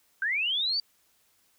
sine linear sweep, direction up, 1512 to 4699 Hz, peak -25 dBFS, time 0.22-0.8 s, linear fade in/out 2 ms, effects white hiss -67 dBFS RMS until 1.58 s

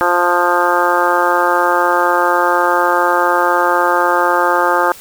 harmonic tone, 175.9 Hz, F3, 13 cents sharp, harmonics 2 / 3 / 4 / 5 / 6 / 7 / 8 / 9, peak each -20 / -18 / -21 / -16 / -21 / -17 / -22 / -20 dBFS, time 0.01-4.92 s, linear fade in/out 0 ms, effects white hiss -37 dBFS RMS until 5 s

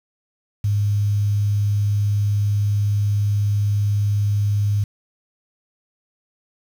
sine tone with quantisation, 102.7 Hz, G#2, 19 cents flat, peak -16 dBFS, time 0.64-4.84 s, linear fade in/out 5 ms, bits 7, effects none

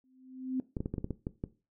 sine tone with exponential growth, 258.7 Hz, C4, 19 cents flat, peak -27 dBFS, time 0.04-0.6 s, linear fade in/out 1 ms, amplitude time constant 120 ms
clicks, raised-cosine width 3 ms, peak -21 dBFS, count 9, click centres 0.768 / 0.805 / 0.859 / 0.94 / 0.982 / 1.044 / 1.107 / 1.269 / 1.439 s
effects noise-tail reverb RT60 0.3 s tail -17 dB re dry

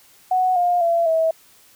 sine tone with pitch steps, 740 / 707.8 / 677 / 647.6 Hz, F#5 / F5 / E5 / E5, 0 / +23 / +46 / -31 cents, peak -15 dBFS, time 0.31-1.31 s, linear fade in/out 5 ms, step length 250 ms, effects white hiss -52 dBFS RMS until 1.75 s

